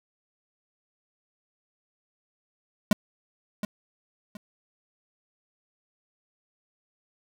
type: tone with echo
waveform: square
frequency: 207.7 Hz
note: G#3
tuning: in tune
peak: -17 dBFS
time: 2.91-2.93 s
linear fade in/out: 2 ms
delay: 720 ms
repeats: 2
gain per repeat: -11 dB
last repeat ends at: 4.37 s
effects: none